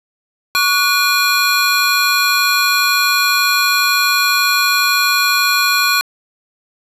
square tone cluster, 1126 / 1463 / 2421 / 4156 Hz, C#6 / F#6 / D#7 / C8, +27 / -20 / -48 / -12 cents, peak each -18 dBFS, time 0.55-6.01 s, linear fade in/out 0 ms, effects resampled to 32000 Hz + 7-bit

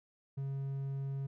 triangle tone, 137 Hz, C#3, 20 cents flat, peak -33 dBFS, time 0.37-1.27 s, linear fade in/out 10 ms, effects none

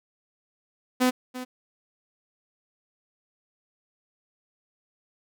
sawtooth tone with echo, 252.9 Hz, B3, 41 cents sharp, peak -15 dBFS, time 1-1.11 s, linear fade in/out 20 ms, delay 340 ms, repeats 1, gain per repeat -14 dB, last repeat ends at 1.45 s, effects none

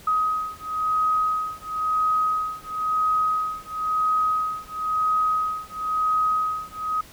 sine beating tone pair, 1260 / 1260.98 Hz, D#6 / D#6, +21 / +23 cents, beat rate 0.98 Hz, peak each -24 dBFS, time 0.07-7.01 s, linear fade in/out 5 ms, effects pink hiss -47 dBFS RMS until 7.12 s

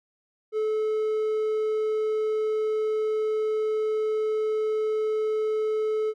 triangle tone, 432.7 Hz, A4, 29 cents flat, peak -21 dBFS, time 0.52-6.14 s, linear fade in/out 50 ms, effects none

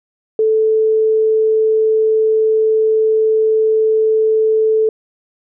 sine tone, 438.2 Hz, A4, 7 cents flat, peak -10 dBFS, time 0.39-4.89 s, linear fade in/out 2 ms, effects none

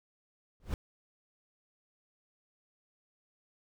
brown noise with exponential growth, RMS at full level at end -28 dBFS, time 0.6-0.74 s, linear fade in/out 1 ms, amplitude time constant 29 ms, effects none

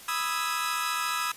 sawtooth chord, E major seventh, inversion second, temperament equal, 987.8 / 1244.5 / 1318.5 / 1661.2 Hz, B5 / D#6 / E6 / G#6, 0 / 0 / 0 / 0 cents, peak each -31 / -28 / -28 / -32 dBFS, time 0.08-1.32 s, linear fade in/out 5 ms, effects white hiss -47 dBFS RMS until 1.36 s + resampled to 32000 Hz

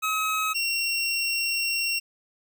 25% pulse tone pair in turn, 1277 / 2737 Hz, D#6 / F7, +45 / -36 cents, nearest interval octave + minor second, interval 1319 cents, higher second, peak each -20 dBFS, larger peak neither, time 0.02-0.54 / 0.54-2 s, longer second, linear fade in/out 20 ms, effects none

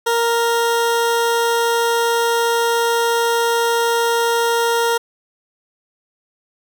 20% pulse tone, 466.2 Hz, A#4, in tune, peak -10 dBFS, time 0.06-4.98 s, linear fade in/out 10 ms, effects none

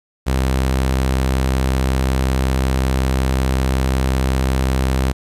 sawtooth tone, 65.41 Hz, C2, in tune, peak -11 dBFS, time 0.26-5.13 s, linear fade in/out 20 ms, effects resampled to 32000 Hz + 8-bit

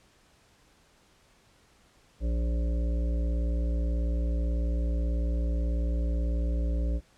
harmonic tone, 58.27 Hz, A#1, in tune, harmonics 1 / 3 / 5 / 7 / 9 / 10, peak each -25 / -39 / -40 / -47 / -44 / -46 dBFS, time 2.2-7.01 s, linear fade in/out 50 ms, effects pink hiss -62 dBFS RMS until 7.17 s + low-pass 9000 Hz 12 dB/octave

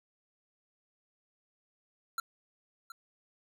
square tone with echo, 1362 Hz, F6, 44 cents flat, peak -32 dBFS, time 2.18-2.2 s, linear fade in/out 2 ms, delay 720 ms, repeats 1, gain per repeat -13 dB, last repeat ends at 2.92 s, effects none

